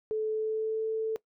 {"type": "tone with pitch glide", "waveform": "sine", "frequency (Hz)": [434.4, 441.7], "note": ["A4", "A4"], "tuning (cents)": [-22, 7], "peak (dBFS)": -27, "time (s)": [0.11, 1.16], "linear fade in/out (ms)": 0, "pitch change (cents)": 29, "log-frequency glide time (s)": [0.3, 0.87], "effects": ["noise-tail reverb RT60 0.1 s tail -20 dB re dry"]}